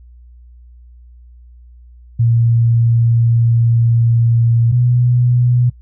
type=tone pair in turn; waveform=sine; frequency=116.54 / 122.62 Hz; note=A#2 / B2; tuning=0 / -12 cents; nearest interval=minor second; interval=88 cents; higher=second; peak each=-9 dBFS; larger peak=neither; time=2.19-4.72 / 4.72-5.7 s; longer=first; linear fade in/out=10 ms; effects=noise-tail reverb RT60 0.1 s tail -23 dB re dry + added 60 Hz sine -38 dBFS peak until 5.81 s